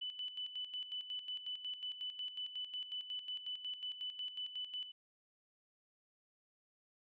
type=tone with tremolo; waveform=sine; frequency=2992 Hz; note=F#7; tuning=19 cents sharp; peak=-39 dBFS; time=0.01-4.92 s; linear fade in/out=10 ms; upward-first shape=square; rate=5.5 Hz; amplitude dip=65%; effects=none